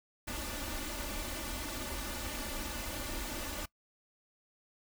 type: noise with comb filter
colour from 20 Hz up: pink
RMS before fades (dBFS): -39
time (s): 0.27-3.66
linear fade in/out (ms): 10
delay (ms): 3.4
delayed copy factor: +0.95
effects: noise-tail reverb RT60 0.1 s tail -22 dB re dry